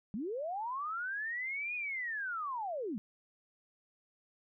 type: linear two-way sweep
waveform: sine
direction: up then down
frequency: 185 to 2489 to 185 Hz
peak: -35 dBFS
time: 0.14-2.98 s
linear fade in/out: 0 ms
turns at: 1.75 s
effects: none